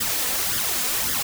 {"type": "noise with flanger", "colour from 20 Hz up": "white", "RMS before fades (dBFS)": -24, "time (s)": [0, 1.23], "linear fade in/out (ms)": 10, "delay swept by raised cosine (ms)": [0.58, 4.08], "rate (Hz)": 1.8, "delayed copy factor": 0.65, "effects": []}